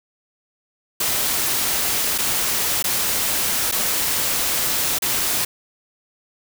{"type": "noise with dropouts", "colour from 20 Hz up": "white", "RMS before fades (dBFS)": -21, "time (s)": [1, 5.45], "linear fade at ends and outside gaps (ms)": 5, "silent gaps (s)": [[2.18, 2.184], [2.826, 2.841], [3.714, 3.722], [4.987, 5.021]], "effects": []}